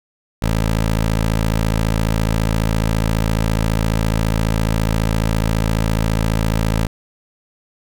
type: tone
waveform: 15% pulse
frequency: 54.6 Hz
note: A1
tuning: 13 cents flat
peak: -9 dBFS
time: 0.42-6.87 s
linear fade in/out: 5 ms
effects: none